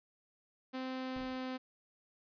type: tone with pitch glide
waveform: sawtooth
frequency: 259.4 to 257.8 Hz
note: C4 to C4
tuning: -15 to -26 cents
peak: -34 dBFS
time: 0.73-1.58 s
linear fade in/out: 20 ms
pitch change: -11 cents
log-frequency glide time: 0.92-1.46 s
type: noise with exponential decay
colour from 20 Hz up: brown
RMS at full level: -44 dBFS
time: 1.16-1.5 s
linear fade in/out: 2 ms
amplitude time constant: 72 ms
effects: resampled to 11025 Hz